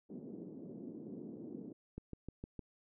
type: band-pass noise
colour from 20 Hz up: pink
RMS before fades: -48 dBFS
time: 0.09-1.73 s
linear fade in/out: 10 ms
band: 200 to 370 Hz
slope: 24 dB/octave
type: click train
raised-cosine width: 3 ms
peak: -31 dBFS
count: 5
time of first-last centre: 1.98-2.593 s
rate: 6.53 Hz
effects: none

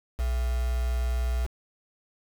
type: tone with quantisation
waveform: sine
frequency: 61 Hz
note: B1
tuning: 21 cents flat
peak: -24 dBFS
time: 0.18-1.47 s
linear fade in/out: 20 ms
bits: 6
effects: none

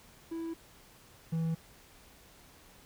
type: tone pair in turn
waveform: triangle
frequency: 329.6 / 163.24 Hz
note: E4 / E3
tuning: 0 / -17 cents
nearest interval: octave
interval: 1217 cents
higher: first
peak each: -33 / -27 dBFS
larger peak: second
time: 0.31-0.54 / 1.32-1.55 s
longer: neither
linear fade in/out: 10 ms
effects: pink hiss -58 dBFS RMS until 2.85 s

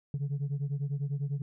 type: beating tone pair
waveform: sine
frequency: 138.2 / 148.2 Hz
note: C#3 / D3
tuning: -5 / +16 cents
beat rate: 10 Hz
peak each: -30 / -32 dBFS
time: 0.14-1.42 s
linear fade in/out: 2 ms
effects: tanh soft clip ceiling -27 dBFS

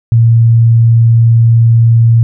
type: tone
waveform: sine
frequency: 115.4 Hz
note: A#2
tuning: 17 cents flat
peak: -3 dBFS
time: 0.12-2.23 s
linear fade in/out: 0 ms
effects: none

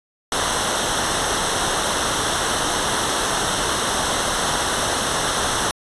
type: noise with comb filter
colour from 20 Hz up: pink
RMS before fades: -21 dBFS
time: 0.32-5.71 s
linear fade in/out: 2 ms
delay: 0.42 ms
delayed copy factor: -0.7
effects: resampled to 24000 Hz

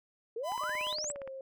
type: exponential sweep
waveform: sine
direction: up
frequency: 429.2 to 8180 Hz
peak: -34 dBFS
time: 0.36-1.12 s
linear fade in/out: 5 ms
type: tone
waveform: 45% pulse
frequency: 1005 Hz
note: B5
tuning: 30 cents sharp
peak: -37 dBFS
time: 0.43-0.96 s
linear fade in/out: 50 ms
type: click train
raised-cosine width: 0.5 ms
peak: -31 dBFS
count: 14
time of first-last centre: 0.52-1.276 s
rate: 17.2 Hz
type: tone with pitch glide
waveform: sine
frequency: 609 to 533.2 Hz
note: D#5 to C5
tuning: -37 to +33 cents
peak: -40 dBFS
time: 0.61-1.41 s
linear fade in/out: 2 ms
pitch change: -230 cents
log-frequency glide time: 1.03-1.27 s
effects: none

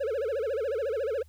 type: tone with vibrato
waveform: triangle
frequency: 493.9 Hz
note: B4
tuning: in tune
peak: -25 dBFS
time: 0-1.23 s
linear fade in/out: 10 ms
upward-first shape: sine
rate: 14 Hz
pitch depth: 260 cents each way
effects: added 78 Hz sine -52 dBFS peak until 1.28 s + white hiss -68 dBFS RMS until 1.28 s

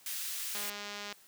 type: high-pass noise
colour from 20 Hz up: white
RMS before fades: -38 dBFS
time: 0.06-0.7 s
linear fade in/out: 2 ms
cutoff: 1900 Hz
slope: 12 dB/octave
type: click train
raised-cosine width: 0.2 ms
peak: -24 dBFS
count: 119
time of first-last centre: 0.55-1.126 s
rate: 205 Hz
effects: white hiss -60 dBFS RMS until 1.27 s + high-pass 150 Hz 12 dB/octave

